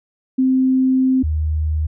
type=tone pair in turn; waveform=sine; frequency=260.4 / 77.42 Hz; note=C4 / D#2; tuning=-8 / -8 cents; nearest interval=octave + major sixth; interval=2100 cents; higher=first; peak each=-12 / -16 dBFS; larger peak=first; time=0.38-1.23 / 1.23-1.87 s; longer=first; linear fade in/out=10 ms; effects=none